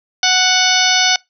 harmonic tone with a mistuned harmonic, 740 Hz, F#5, in tune, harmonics 1 / 2 / 3 / 4 / 5 / 6 / 7 / 8, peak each -19 / -19 / -19 / -19 / -19 / -19 / -19 / -19 dBFS, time 0.23-1.16 s, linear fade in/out 2 ms, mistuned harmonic 5, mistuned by -45 cents, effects noise-tail reverb RT60 0.2 s tail -25 dB re dry

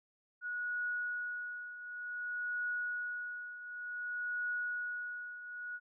sine tone with tremolo, 1459 Hz, F#6, 25 cents flat, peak -33 dBFS, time 0.41-5.8 s, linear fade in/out 50 ms, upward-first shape triangle, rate 0.55 Hz, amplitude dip 75%, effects none

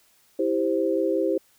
sine chord, C major, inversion first, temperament just, 327 / 392.4 / 523.3 Hz, E4 / G4 / C5, -14 / +2 / 0 cents, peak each -25 dBFS, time 0.39-1.38 s, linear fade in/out 5 ms, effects white hiss -61 dBFS RMS until 1.58 s

